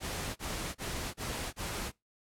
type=noise bursts; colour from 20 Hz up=pink; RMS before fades=-37 dBFS; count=5; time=0-1.92 s; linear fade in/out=50 ms; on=360 ms; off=30 ms; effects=noise-tail reverb RT60 0.2 s tail -23 dB re dry + low-pass 12000 Hz 12 dB/octave